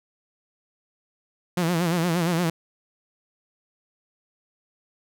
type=tone with vibrato; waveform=sawtooth; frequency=171 Hz; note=F3; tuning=36 cents flat; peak=-17 dBFS; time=1.57-2.5 s; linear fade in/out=5 ms; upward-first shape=sine; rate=8.6 Hz; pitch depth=100 cents each way; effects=none